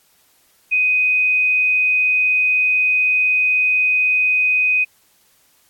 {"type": "tone", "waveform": "sine", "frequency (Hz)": 2502, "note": "D#7", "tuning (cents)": 9, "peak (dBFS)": -13, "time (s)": [0.71, 4.85], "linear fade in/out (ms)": 20, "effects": ["white hiss -57 dBFS RMS until 5.69 s", "AAC 64 kbps"]}